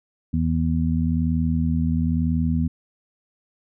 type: harmonic tone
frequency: 81 Hz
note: E2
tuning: 30 cents flat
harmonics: 1 / 2 / 3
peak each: -23 / -23 / -23 dBFS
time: 0.33-2.68 s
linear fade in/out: 10 ms
effects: none